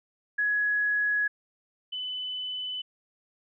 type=tone pair in turn; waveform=sine; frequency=1678 / 3007 Hz; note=G#6 / F#7; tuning=+17 / +27 cents; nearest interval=minor seventh; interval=1010 cents; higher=second; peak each=-23 / -31 dBFS; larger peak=first; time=0.38-1.28 / 1.92-2.82 s; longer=neither; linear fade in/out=10 ms; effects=none